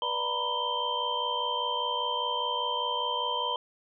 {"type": "tone cluster", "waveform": "sine", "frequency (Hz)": [487.8, 591, 928, 993, 3134], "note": ["B4", "D5", "A#5", "B5", "G7"], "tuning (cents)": [-21, 11, -8, 9, -1], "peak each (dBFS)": [-37, -39, -35, -31, -32], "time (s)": [0.02, 3.56], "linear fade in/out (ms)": 2, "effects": []}